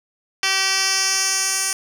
10% pulse tone with band-pass filter sweep, 385.3 Hz, G4, 30 cents flat, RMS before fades -20 dBFS, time 0.43-1.73 s, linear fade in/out 2 ms, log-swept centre 4000 to 8000 Hz, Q 1.9, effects none

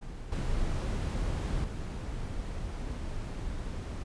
brown noise with level steps, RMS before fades -41 / -31 / -36 dBFS, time 0.01-4.04 s, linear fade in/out 20 ms, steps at 0.32 / 1.64 s, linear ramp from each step 2 ms, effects resampled to 22050 Hz

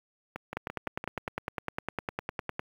two click trains, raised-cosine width 0.5 ms, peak -16 / -21 dBFS, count 21 / 5, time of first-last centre 0.57-2.594 / 0.36-1.04 s, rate 9.88 / 5.88 Hz, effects high-pass 60 Hz 12 dB/octave + 8-bit

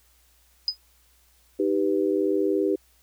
sine tone with exponential decay, 4995 Hz, D#8, 6 cents sharp, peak -17 dBFS, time 0.68-0.77 s, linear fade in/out 1 ms, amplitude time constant 18 ms
sine chord, Eb augmented, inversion none, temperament equal, 311.1 / 392 / 493.9 Hz, Eb4 / G4 / B4, 0 / 0 / 0 cents, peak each -25 / -23 / -28 dBFS, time 1.59-2.76 s, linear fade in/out 10 ms
effects added 60 Hz sine -62 dBFS peak until 3.02 s + white hiss -62 dBFS RMS until 3.02 s

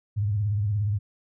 sine tone with vibrato, 103.4 Hz, G#2, 7 cents flat, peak -22 dBFS, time 0.16-0.99 s, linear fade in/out 20 ms, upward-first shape triangle, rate 17 Hz, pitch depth 120 cents each way, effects none

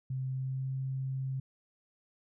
sine tone with pitch glide, 131 to 132.83 Hz, C3 to C3, +2 to +26 cents, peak -32 dBFS, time 0.1-1.4 s, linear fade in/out 5 ms, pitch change +24 cents, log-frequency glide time 0.3-0.73 s, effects none

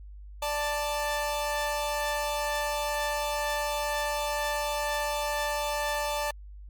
sawtooth tone pair together, 588.7 / 882 Hz, D5 / A5, +4 / +4 cents, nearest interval perfect fifth, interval 700 cents, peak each -27 dBFS, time 0.42-6.31 s, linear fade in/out 5 ms, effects added 50 Hz sine -42 dBFS peak until 6.69 s + Opus 48 kbps

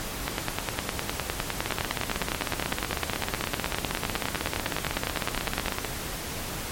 two click trains, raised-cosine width 0.3 ms, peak -9 / -10 dBFS, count 54 / 68, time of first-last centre 0.28-5.683 / 1.66-5.848 s, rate 9.81 / 16 Hz, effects pink hiss -34 dBFS RMS until 6.71 s + MP3 64 kbps

